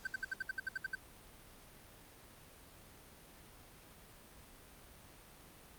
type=tone bursts; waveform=triangle; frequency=1544 Hz; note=G6; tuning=27 cents flat; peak=-33 dBFS; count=11; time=0.05-0.952 s; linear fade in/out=5 ms; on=22 ms; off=66 ms; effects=pink hiss -58 dBFS RMS until 5.78 s + Opus 48 kbps